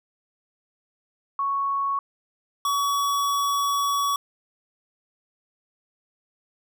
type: tone pair in turn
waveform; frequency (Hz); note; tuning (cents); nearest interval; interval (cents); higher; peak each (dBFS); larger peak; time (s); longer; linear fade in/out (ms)
sine / square; 1108.7 / 1130; C#6 / C#6; 0 / +33; unison; 33; second; -22; neither; 1.39-1.99 / 2.65-4.16; second; 2
effects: none